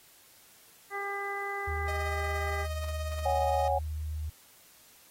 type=harmonic tone; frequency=400 Hz; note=G4; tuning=35 cents sharp; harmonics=1 / 2 / 3 / 4 / 5; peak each=-39 / -38 / -39 / -43 / -37 dBFS; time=0.9-2.67 s; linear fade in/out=50 ms
type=tone with pitch glide; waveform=sine; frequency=77.78 to 76.93 Hz; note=D#2 to D#2; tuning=0 to -19 cents; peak=-32 dBFS; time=1.67-4.3 s; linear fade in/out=10 ms; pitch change=-19 cents; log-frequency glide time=2.46-3.12 s
type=tone with tremolo; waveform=sawtooth; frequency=622.3 Hz; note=D#5; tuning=in tune; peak=-32 dBFS; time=1.88-3.68 s; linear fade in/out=0 ms; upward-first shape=sine; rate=17 Hz; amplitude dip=50%
type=chord; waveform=sine; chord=C# suspended fourth; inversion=none; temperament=equal with one note detuned; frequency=554.4 / 740 / 822 Hz; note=C#5 / F#5 / G#5; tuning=0 / 0 / -18 cents; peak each=-30 dBFS; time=3.25-3.79 s; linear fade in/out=10 ms
effects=white hiss -58 dBFS RMS until 5.1 s + AAC 48 kbps